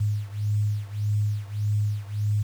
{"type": "beating tone pair", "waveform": "sine", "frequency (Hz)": [103.83, 105.53], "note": ["G#2", "G#2"], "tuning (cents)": [0, 28], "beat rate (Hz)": 1.7, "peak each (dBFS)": [-25, -27], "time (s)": [0, 2.43], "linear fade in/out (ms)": 10, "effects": ["8-bit"]}